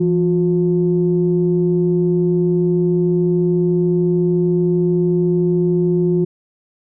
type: tone pair together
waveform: sine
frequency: 169.24 / 358.6 Hz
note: E3 / F4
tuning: +46 / +46 cents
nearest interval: octave + minor second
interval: 1300 cents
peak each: -15 dBFS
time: 0-6.25 s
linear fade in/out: 10 ms
effects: tanh soft clip ceiling -5 dBFS